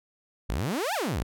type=exponential two-way sweep; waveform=sawtooth; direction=up then down; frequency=42.31 to 932.3 to 42.31 Hz; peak=-23 dBFS; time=0.49-1.23 s; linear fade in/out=10 ms; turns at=0.94 s; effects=none